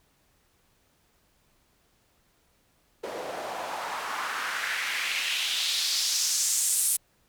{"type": "noise with band-pass filter sweep", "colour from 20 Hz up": "white", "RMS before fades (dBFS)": -29, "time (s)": [3.03, 6.97], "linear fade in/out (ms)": 10, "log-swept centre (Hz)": [480, 10000], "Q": 2.3, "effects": ["pink hiss -67 dBFS RMS until 7.28 s"]}